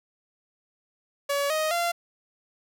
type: tone with pitch steps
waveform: sawtooth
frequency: 566 / 624.4 / 688.8 Hz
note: C#5 / D#5 / F5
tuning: +36 / +6 / -24 cents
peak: -20 dBFS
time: 1.29-1.92 s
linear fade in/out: 10 ms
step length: 210 ms
effects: none